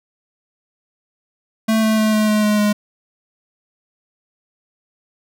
square tone with pitch steps, 221 / 218.8 / 216.7 / 214.6 / 212.5 / 210.4 / 208.4 Hz, A3 / A3 / A3 / A3 / G#3 / G#3 / G#3, +8 / -9 / -26 / -43 / +40 / +23 / +6 cents, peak -14 dBFS, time 1.68-2.73 s, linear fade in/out 10 ms, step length 150 ms, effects none

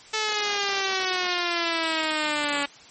5% pulse exponential sweep, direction down, 438 to 282.9 Hz, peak -12 dBFS, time 0.13-2.66 s, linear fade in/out 10 ms, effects white hiss -48 dBFS RMS until 2.9 s + MP3 32 kbps

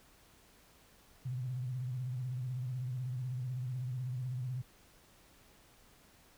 sine tone with vibrato, 126.5 Hz, B2, 42 cents sharp, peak -35 dBFS, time 1.25-4.62 s, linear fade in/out 10 ms, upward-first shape sine, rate 16 Hz, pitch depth 83 cents each way, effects pink hiss -63 dBFS RMS until 6.37 s

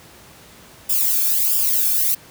violet noise with flanger, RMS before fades -18 dBFS, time 0.89-2.15 s, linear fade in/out 10 ms, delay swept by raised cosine 0.48 to 1.03 ms, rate 1.5 Hz, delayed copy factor -0.85, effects pink hiss -45 dBFS RMS until 2.3 s + high-pass 60 Hz 12 dB/octave

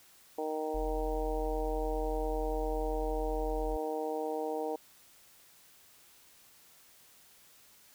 harmonic tone, 155.56 Hz, D#3, in tune, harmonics 2 / 3 / 4 / 5 / 6, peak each -40 / -35 / -40 / -39 / -45 dBFS, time 0.38-4.76 s, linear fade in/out 5 ms
sine tone, 43.65 Hz, F1, in tune, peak -34 dBFS, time 0.74-3.77 s, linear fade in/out 10 ms
effects white hiss -60 dBFS RMS until 7.94 s

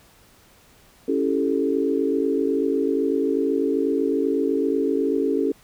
sine chord, A dominant seventh, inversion first, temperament equal, 277.2 / 329.6 / 392 / 440 Hz, C#4 / E4 / G4 / A4, 0 / 0 / 0 / 0 cents, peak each -23 / -27 / -25 / -24 dBFS, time 1.08-5.52 s, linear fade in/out 5 ms, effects pink hiss -54 dBFS RMS until 5.63 s

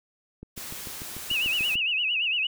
click train, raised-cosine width 3 ms, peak -27 dBFS, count 10, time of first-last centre 0.43-1.755 s, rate 6.79 Hz
white noise, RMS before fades -38 dBFS, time 0.56-1.76 s, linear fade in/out 20 ms
sine tone with vibrato, 2729 Hz, F7, 41 cents flat, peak -23 dBFS, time 1.3-2.47 s, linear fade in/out 5 ms, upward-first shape sine, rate 8.8 Hz, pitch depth 140 cents each way
effects none

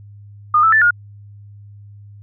sine tone with pitch steps, 1222 / 1317 / 1760 / 1428 Hz, D#6 / E6 / A6 / F6, -32 / -2 / 0 / +38 cents, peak -9 dBFS, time 0.54-0.908 s, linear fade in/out 5 ms, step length 92 ms, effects added 102 Hz sine -37 dBFS peak until 2.22 s

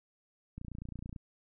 click train, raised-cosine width 5 ms, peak -30 dBFS, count 18, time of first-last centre 0.58-1.162 s, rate 29.2 Hz, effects none

